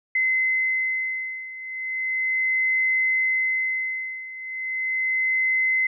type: beating tone pair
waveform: sine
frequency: 2051 / 2051.36 Hz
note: C7 / C7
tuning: -35 / -35 cents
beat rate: 0.36 Hz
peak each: -26 / -23 dBFS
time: 0.15-5.87 s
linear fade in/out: 5 ms
effects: none